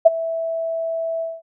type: tone with ADSR envelope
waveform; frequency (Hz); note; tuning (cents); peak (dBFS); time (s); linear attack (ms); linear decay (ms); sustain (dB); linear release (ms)
sine; 657; E5; -6; -3; 0.05-1.42; 14; 23; -18; 210
effects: none